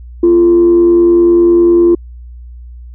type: tone with frequency modulation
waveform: sine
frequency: 344.5 Hz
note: F4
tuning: 24 cents flat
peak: -3 dBFS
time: 0.23-1.95 s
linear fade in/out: 5 ms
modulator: 90 Hz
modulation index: 0.25
effects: tanh soft clip ceiling -1 dBFS + added 60 Hz sine -28 dBFS peak until 2.94 s